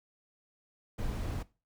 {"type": "noise", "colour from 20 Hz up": "brown", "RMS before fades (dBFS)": -35, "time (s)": [0.98, 1.43], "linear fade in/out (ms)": 10, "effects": ["noise-tail reverb RT60 0.3 s tail -19 dB re dry"]}